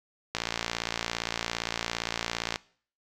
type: click train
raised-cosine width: 0.2 ms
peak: -11 dBFS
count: 128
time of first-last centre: 0.35-2.559 s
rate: 57.5 Hz
effects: noise-tail reverb RT60 0.5 s tail -21 dB re dry